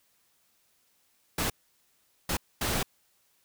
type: noise bursts at uneven times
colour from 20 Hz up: pink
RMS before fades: -29 dBFS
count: 3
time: 1.38-1.5 / 2.29-2.37 / 2.61-2.83 s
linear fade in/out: 5 ms
effects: white hiss -69 dBFS RMS until 3.44 s